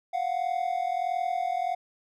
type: tone pair together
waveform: triangle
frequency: 698.5 / 740 Hz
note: F5 / F#5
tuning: 0 / 0 cents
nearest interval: minor second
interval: 100 cents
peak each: -27 dBFS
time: 0.13-1.75 s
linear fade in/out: 10 ms
effects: none